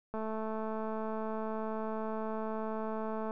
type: click train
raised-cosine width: 1 ms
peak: -25 dBFS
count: 695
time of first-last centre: 0.14-3.309 s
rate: 219 Hz
effects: none